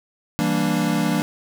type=chord; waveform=square; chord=E half-diminished seventh; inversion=none; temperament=equal; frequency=164.81 / 196 / 233.1 / 293.7 Hz; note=E3 / G3 / Bb3 / D4; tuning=0 / 0 / 0 / 0 cents; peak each=-25 dBFS; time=0.39-1.22 s; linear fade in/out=0 ms; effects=none